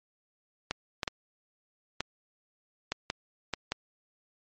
clicks, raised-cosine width 0.2 ms, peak -12 dBFS, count 8, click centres 0.71 / 1.032 / 1.078 / 2.006 / 2.92 / 3.101 / 3.537 / 3.72 s, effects low-pass 7000 Hz 12 dB/octave + MP3 48 kbps

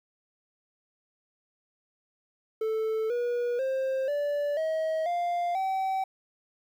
triangle tone with pitch steps, 440 / 482.6 / 529.3 / 580.6 / 636.8 / 698.5 / 766.1 Hz, A4 / B4 / C5 / D5 / D#5 / F5 / G5, 0 / -40 / +20 / -20 / +40 / 0 / -40 cents, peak -24 dBFS, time 2.61-6.04 s, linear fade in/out 5 ms, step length 490 ms, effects 10-bit

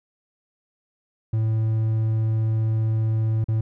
triangle tone with dropouts, 110.6 Hz, A2, 9 cents sharp, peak -17 dBFS, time 1.33-3.61 s, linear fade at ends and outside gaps 5 ms, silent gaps 3.443-3.484 s, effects none

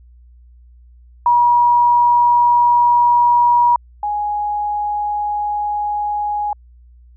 sine tone pair in turn, 960 / 831 Hz, B5 / G#5, -49 / +1 cents, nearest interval major second, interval 250 cents, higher first, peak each -9 / -17 dBFS, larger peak first, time 1.26-3.76 / 4.03-6.53 s, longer neither, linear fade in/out 2 ms, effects added 60 Hz sine -42 dBFS peak until 7.16 s

